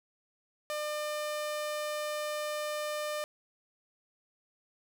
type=tone; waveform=sawtooth; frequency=600 Hz; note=D5; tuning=37 cents sharp; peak=-29 dBFS; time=0.7-3.24 s; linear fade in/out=0 ms; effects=none